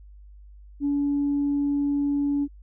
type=tone; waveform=sine; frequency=285.3 Hz; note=C#4; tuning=50 cents sharp; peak=-20 dBFS; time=0.8-2.48 s; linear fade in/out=50 ms; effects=tanh soft clip ceiling -17 dBFS + added 50 Hz sine -44 dBFS peak until 2.62 s